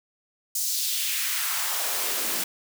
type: noise with high-pass filter sweep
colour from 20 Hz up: white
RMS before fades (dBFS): -27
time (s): 0.55-2.44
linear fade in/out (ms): 5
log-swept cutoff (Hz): 6600 to 210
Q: 1.5
effects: none